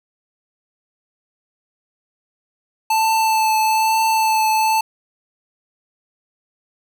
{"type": "tone with vibrato", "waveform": "square", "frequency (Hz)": 880, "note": "A5", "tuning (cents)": 0, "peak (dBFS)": -15, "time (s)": [2.9, 4.81], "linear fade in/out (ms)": 5, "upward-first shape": "triangle", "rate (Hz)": 1.1, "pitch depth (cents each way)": 18, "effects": []}